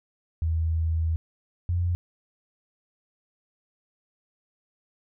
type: tone pair in turn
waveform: sine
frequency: 81.1 / 87.66 Hz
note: E2 / F2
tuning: -28 / +7 cents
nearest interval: minor second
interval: 135 cents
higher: second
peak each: -22 dBFS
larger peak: neither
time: 0.42-1.16 / 1.69-1.95 s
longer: first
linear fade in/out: 0 ms
effects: none